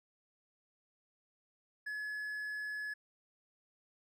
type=tone; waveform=triangle; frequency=1702 Hz; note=G#6; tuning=42 cents sharp; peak=-36 dBFS; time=1.86-2.94 s; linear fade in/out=10 ms; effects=none